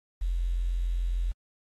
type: tone with quantisation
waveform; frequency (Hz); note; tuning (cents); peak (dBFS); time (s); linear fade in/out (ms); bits
sine; 43.53; F1; -5; -25; 0.21-1.32; 10; 9
effects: AAC 32 kbps